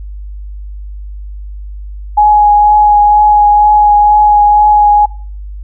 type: tone with vibrato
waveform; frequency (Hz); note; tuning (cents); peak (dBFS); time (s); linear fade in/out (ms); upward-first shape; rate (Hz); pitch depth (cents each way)
sine; 835; G#5; +9; -3; 2.17-5.06; 10; triangle; 2.1; 15
effects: noise-tail reverb RT60 0.4 s tail -20 dB re dry + added 50 Hz sine -22 dBFS peak until 5.63 s